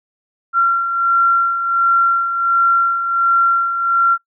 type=beating tone pair; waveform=sine; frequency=1369 / 1370.4 Hz; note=F6 / F6; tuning=-35 / -33 cents; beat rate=1.4 Hz; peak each=-20 / -12 dBFS; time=0.53-4.18 s; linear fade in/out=50 ms; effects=noise-tail reverb RT60 0.1 s tail -23 dB re dry